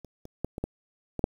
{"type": "clicks", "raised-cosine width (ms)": 2, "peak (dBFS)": [-30, -30, -15, -21, -15, -18, -8], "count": 7, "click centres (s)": [0.047, 0.254, 0.446, 0.581, 0.64, 1.193, 1.241], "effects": ["8-bit"]}